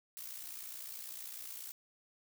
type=noise with amplitude modulation; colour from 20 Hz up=blue; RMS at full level=-43 dBFS; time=0.17-1.72 s; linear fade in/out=0 ms; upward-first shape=sine; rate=60 Hz; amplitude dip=70%; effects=none